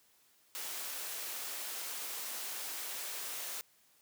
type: high-pass noise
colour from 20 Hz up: white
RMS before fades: -41 dBFS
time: 0.55-3.61 s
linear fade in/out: 0 ms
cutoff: 400 Hz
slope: 12 dB/octave
effects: white hiss -68 dBFS RMS until 4.01 s + high-pass 80 Hz 12 dB/octave